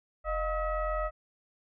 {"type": "tone with frequency modulation", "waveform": "sine", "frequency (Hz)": 617, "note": "D#5", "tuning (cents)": -15, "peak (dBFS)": -28, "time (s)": [0.24, 1.11], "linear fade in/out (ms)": 50, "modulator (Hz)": 661, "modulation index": 1.3, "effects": []}